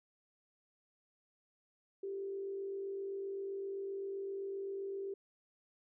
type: tone with frequency modulation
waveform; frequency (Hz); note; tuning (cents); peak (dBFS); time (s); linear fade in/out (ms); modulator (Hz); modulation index
sine; 392; G4; 0; -38; 2.03-5.14; 5; 47.7; 0.35
effects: none